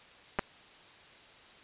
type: clicks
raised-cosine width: 0.5 ms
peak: -14 dBFS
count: 2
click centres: 0.388 / 0.393 s
effects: white hiss -55 dBFS RMS until 1.63 s + resampled to 8000 Hz